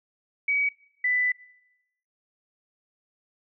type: tone pair in turn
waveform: sine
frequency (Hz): 2268 / 1990.8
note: C#7 / B6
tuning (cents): +39 / +13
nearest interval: major second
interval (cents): 226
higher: first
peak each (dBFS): -21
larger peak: neither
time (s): 0.48-0.69 / 1.04-1.32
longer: second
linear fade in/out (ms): 5
effects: noise-tail reverb RT60 0.9 s tail -22 dB re dry